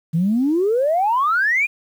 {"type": "exponential sweep", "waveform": "sine", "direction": "up", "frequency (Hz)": [155.56, 2489], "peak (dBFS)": -14, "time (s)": [0.13, 1.67], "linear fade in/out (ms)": 20, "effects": ["tanh soft clip ceiling -10 dBFS", "8-bit"]}